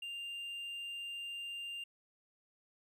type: tone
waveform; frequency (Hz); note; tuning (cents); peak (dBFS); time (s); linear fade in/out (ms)
triangle; 2794; F7; 0; -39; 0.02-1.84; 5
effects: none